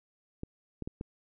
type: clicks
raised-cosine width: 3 ms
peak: -24 dBFS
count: 4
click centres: 0.434 / 0.823 / 0.875 / 1.011 s
effects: none